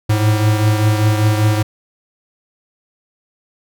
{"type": "beating tone pair", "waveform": "square", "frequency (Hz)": [106.2, 111.3], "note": ["G#2", "A2"], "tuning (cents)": [39, 20], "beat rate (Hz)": 5.1, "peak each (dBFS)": [-13, -20], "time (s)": [0.09, 1.63], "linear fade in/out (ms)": 10, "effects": []}